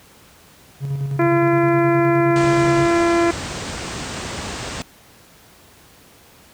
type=tone with tremolo; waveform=triangle; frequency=138.59 Hz; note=C#3; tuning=in tune; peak=-17 dBFS; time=0.8-2.88 s; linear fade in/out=50 ms; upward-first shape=square; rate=9.6 Hz; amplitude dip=40%
type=harmonic tone; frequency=340 Hz; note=F4; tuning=46 cents flat; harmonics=1 / 2 / 3 / 4 / 5 / 6 / 7; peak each=-15 / -21 / -25 / -27 / -29 / -31 / -32 dBFS; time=1.19-3.31 s; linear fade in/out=5 ms
type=low-pass noise; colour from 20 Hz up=pink; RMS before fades=-28 dBFS; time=2.36-4.82 s; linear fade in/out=0 ms; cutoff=8800 Hz; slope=96 dB/octave
effects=pink hiss -48 dBFS RMS until 6.53 s + high-pass 60 Hz 12 dB/octave